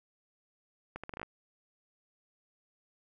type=accelerating click train; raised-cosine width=0.5 ms; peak=-25 dBFS; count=8; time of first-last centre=0.96-1.23 s; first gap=76 ms; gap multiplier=0.76; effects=none